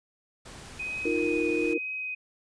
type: noise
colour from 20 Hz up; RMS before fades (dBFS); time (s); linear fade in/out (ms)
pink; -45; 0.45-1.74; 10
type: tone with vibrato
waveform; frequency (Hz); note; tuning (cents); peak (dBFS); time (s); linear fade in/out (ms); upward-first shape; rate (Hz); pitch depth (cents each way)
sine; 2504; D#7; +10; -31; 0.79-2.15; 10; triangle; 1.1; 19
type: chord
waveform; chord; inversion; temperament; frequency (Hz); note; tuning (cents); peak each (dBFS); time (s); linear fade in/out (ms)
sine; Eb suspended second; none; equal; 311.1 / 349.2 / 466.2; Eb4 / F4 / Bb4; 0 / 0 / 0; -29; 1.05-1.78; 5
effects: resampled to 22050 Hz